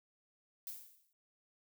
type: noise with exponential decay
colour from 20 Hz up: violet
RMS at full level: -42 dBFS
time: 0.67-1.13 s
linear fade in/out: 1 ms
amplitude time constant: 100 ms
effects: none